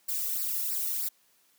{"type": "noise with flanger", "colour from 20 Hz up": "violet", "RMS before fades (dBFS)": -31, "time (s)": [0.08, 1.09], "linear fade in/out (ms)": 10, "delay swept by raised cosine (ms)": [0.3, 1.3], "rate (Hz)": 3.1, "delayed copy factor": -1, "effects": ["white hiss -66 dBFS RMS until 1.58 s", "high-pass 150 Hz 12 dB/octave"]}